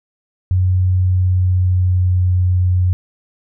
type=tone with pitch glide; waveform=sine; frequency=92 to 90.79 Hz; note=F#2 to F#2; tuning=-9 to -32 cents; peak=-11 dBFS; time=0.51-2.93 s; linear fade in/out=0 ms; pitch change=-23 cents; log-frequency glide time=0.98-2.32 s; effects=none